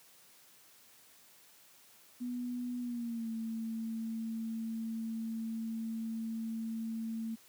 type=tone with pitch glide; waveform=sine; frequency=245.4 to 225 Hz; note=B3 to A3; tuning=-11 to +39 cents; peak=-35 dBFS; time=2.2-7.36 s; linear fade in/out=20 ms; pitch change=-150 cents; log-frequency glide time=2.8-3.29 s; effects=white hiss -61 dBFS RMS until 7.48 s + high-pass 100 Hz 12 dB/octave